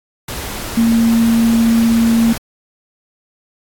sine tone in noise, 229.4 Hz, A#3, 28 cents flat, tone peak -9 dBFS, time 0.77-2.33 s, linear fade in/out 5 ms, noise pink, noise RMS -25 dBFS, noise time 0.28-2.38 s, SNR +13 dB, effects AAC 64 kbps

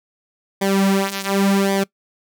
sawtooth tone with flanger, 196 Hz, G3, in tune, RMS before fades -18 dBFS, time 0.61-1.84 s, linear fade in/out 10 ms, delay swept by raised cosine 0.73 to 5.23 ms, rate 0.89 Hz, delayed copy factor -0.8, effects noise-tail reverb RT60 0.1 s tail -22 dB re dry

